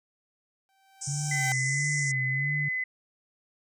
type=tone with exponential growth; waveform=sawtooth; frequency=776 Hz; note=G5; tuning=18 cents flat; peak=-25 dBFS; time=0.69-1.52 s; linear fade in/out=0 ms; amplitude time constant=180 ms
type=band-pass noise; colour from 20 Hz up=pink; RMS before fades=-36 dBFS; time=1.01-2.12 s; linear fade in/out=10 ms; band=5400 to 8800 Hz; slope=96 dB/octave
type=tone with vibrato; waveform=sine; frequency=138.59 Hz; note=C#3; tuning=in tune; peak=-29 dBFS; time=1.07-2.69 s; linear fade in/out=10 ms; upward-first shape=sine; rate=1.5 Hz; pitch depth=110 cents each way
type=tone; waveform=sine; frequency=2025 Hz; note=B6; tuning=43 cents sharp; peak=-27 dBFS; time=1.31-2.84 s; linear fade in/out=5 ms
effects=none